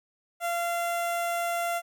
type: tone with notch filter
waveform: sawtooth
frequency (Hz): 688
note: F5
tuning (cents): -26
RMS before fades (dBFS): -29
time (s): 0.4-1.82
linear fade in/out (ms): 50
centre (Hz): 4500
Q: 1.3
effects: none